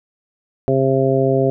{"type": "harmonic tone", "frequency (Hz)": 133.8, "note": "C3", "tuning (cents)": 39, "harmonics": [1, 2, 3, 4, 5], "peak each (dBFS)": [-19, -21, -17, -20, -21], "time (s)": [0.68, 1.5], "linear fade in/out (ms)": 0, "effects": []}